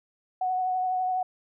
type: tone with vibrato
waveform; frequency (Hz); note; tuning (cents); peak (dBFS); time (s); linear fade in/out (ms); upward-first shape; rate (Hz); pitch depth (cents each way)
sine; 740; F#5; 0; -24; 0.41-1.23; 5; triangle; 12; 21
effects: none